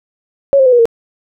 sine tone with pitch steps, 554.4 / 529.4 / 505.5 / 482.6 / 460.8 Hz, C#5 / C5 / B4 / B4 / A#4, 0 / +20 / +40 / -40 / -20 cents, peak -5 dBFS, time 0.53-0.855 s, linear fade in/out 0 ms, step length 65 ms, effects none

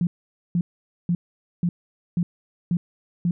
sine tone bursts, 173.8 Hz, F3, 8 cents flat, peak -18 dBFS, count 7, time 0.01-3.31 s, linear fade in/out 2 ms, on 60 ms, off 480 ms, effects none

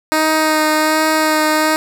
10% pulse tone with vibrato, 311.1 Hz, D#4, in tune, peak -4 dBFS, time 0.12-1.76 s, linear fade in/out 0 ms, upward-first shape sine, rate 1.3 Hz, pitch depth 15 cents each way, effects none

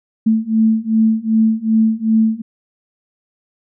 sine beating tone pair, 220 / 222.6 Hz, A3 / A3, 0 / +20 cents, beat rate 2.6 Hz, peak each -15 / -14 dBFS, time 0.26-2.42 s, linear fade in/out 10 ms, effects none

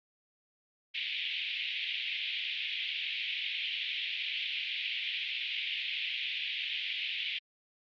white band-pass noise, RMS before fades -36 dBFS, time 0.94-7.39 s, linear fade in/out 10 ms, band 2200 to 3500 Hz, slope 48 dB/octave, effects Opus 48 kbps

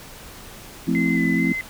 sine chord, F major seventh, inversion none, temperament equal with one note detuned, 173.51 / 220 / 261.6 / 329.6 Hz, F3 / A3 / C4 / E4, -11 / 0 / 0 / 0 cents, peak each -23 / -24 / -22 / -26 dBFS, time 0.87-1.53 s, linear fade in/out 10 ms
sine tone with vibrato, 2035 Hz, C7, 49 cents flat, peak -24 dBFS, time 0.95-1.61 s, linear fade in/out 0 ms, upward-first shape square, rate 2.3 Hz, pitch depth 21 cents each way
effects pink hiss -41 dBFS RMS until 1.69 s

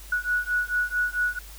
sine beating tone pair, 1465 / 1469.5 Hz, F#6 / F#6, -18 / -12 cents, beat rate 4.5 Hz, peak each -26 dBFS, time 0.12-1.39 s, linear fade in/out 5 ms, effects added 50 Hz sine -42 dBFS peak until 1.58 s + white hiss -47 dBFS RMS until 1.58 s

